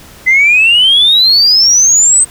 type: exponential sweep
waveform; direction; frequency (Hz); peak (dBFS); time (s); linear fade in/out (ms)
sine; up; 2017 to 8372; -3; 0.26-2.25; 20
effects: tanh soft clip ceiling 0 dBFS + pink hiss -36 dBFS RMS until 2.3 s